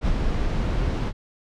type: noise with ADSR envelope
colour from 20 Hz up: brown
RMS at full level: -20 dBFS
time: 0.01-1.13 s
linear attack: 55 ms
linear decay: 40 ms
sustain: -3 dB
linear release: 53 ms
effects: low-pass 5000 Hz 12 dB/octave